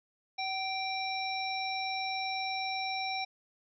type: harmonic tone with a mistuned harmonic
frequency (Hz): 784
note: G5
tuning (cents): 0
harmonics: 1 / 3 / 5 / 7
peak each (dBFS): -35 / -37 / -40 / -41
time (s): 0.38-3.25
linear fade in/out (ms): 10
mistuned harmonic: 1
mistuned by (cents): -42
effects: none